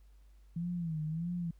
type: tone with vibrato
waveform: sine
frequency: 164.81 Hz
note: E3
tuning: in tune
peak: -33 dBFS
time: 0.56-1.51 s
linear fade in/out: 5 ms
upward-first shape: sine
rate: 1.6 Hz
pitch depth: 120 cents each way
effects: added 50 Hz sine -56 dBFS peak until 1.59 s + pink hiss -75 dBFS RMS until 1.59 s